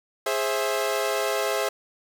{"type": "chord", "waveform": "sawtooth", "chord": "Ab augmented", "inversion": "none", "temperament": "equal with one note detuned", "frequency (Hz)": [415.3, 529.3, 659.3], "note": ["Ab4", "C5", "E5"], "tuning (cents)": [0, 20, 0], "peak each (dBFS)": -24, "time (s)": [0.26, 1.69], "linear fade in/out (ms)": 5, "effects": []}